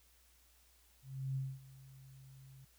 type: tone with ADSR envelope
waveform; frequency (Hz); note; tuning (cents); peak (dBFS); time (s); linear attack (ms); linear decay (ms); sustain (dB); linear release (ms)
sine; 133.6; C3; +36; -34; 1.02-2.65; 340; 230; -20; 6
effects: added 60 Hz sine -69 dBFS peak until 2.78 s + white hiss -69 dBFS RMS until 2.78 s

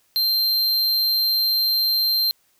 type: tone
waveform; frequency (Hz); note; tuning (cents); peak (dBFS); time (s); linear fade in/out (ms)
square; 4153; C8; -14; -18; 0.16-2.31; 0
effects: white hiss -63 dBFS RMS until 2.59 s

